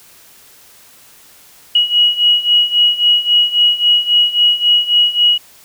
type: beating tone pair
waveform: sine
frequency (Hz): 2905 / 2908.7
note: F#7 / F#7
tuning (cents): -32 / -30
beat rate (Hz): 3.7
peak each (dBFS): -14 / -11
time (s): 1.75-5.38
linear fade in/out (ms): 5
effects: white hiss -44 dBFS RMS until 5.64 s